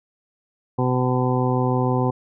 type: harmonic tone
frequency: 126.5 Hz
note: B2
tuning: 42 cents sharp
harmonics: 1 / 2 / 3 / 4 / 6 / 7 / 8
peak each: -21 / -24 / -26 / -27 / -29 / -29 / -30 dBFS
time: 0.78-2.11 s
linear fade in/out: 10 ms
effects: none